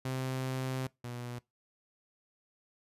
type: tone pair in turn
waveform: sawtooth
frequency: 130.5 / 121.7 Hz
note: C3 / B2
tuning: -4 / -25 cents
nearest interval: minor second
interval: 121 cents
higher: first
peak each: -29 / -35 dBFS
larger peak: first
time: 0.05-0.87 / 1.04-1.39 s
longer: first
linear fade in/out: 5 ms
effects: noise-tail reverb RT60 0.2 s tail -22 dB re dry + resampled to 32000 Hz